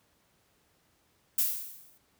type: noise with exponential decay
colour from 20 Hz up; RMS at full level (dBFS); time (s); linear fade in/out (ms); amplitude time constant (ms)
violet; -24; 1.38-1.98; 5; 130
effects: pink hiss -69 dBFS RMS until 2.19 s + high-pass 60 Hz 12 dB/octave